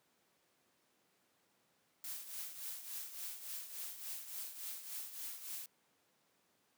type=noise with tremolo; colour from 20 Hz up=blue; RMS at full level=-43 dBFS; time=2.04-5.66 s; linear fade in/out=2 ms; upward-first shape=triangle; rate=3.5 Hz; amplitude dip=70%; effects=pink hiss -75 dBFS RMS until 6.77 s + high-pass 200 Hz 12 dB/octave